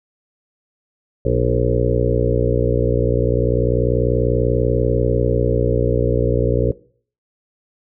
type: harmonic tone with a mistuned harmonic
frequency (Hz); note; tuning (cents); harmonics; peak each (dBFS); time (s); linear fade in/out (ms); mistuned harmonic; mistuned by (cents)
60.3; B1; -41; 1 / 2 / 3 / 4 / 5 / 6 / 7 / 8 / 9; -21 / -20 / -28 / -28 / -27 / -28 / -21 / -22 / -23; 1.25-6.72; 5; 5; +30
effects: noise-tail reverb RT60 0.5 s tail -21 dB re dry